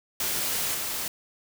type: noise with level steps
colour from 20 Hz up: white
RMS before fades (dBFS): -28 / -31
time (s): 0.2-1.08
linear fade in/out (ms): 2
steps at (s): 0.74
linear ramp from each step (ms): 10
effects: none